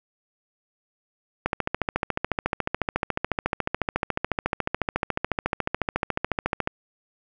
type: click train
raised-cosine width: 0.5 ms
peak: -8 dBFS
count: 74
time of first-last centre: 1.46-6.674 s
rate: 14 Hz
effects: none